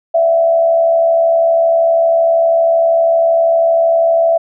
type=tone with frequency modulation; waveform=sine; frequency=665 Hz; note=E5; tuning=15 cents sharp; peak=-8 dBFS; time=0.14-4.38 s; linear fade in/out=10 ms; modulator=72.7 Hz; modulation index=0.4; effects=none